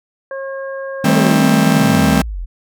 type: harmonic tone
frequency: 541 Hz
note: C#5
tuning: 42 cents flat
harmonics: 1 / 2 / 3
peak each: -23 / -33 / -31 dBFS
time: 0.31-1.32 s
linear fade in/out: 2 ms
type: exponential sweep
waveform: sine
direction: down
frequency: 573 to 38.89 Hz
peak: -21 dBFS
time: 1.04-2.46 s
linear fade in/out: 20 ms
type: chord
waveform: 45% pulse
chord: A half-diminished seventh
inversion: second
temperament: just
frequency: 158.4 / 198 / 220 / 264 Hz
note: Eb3 / G3 / A3 / C4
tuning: +31 / +18 / 0 / +16 cents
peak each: -16 dBFS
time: 1.04-2.22 s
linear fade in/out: 5 ms
effects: none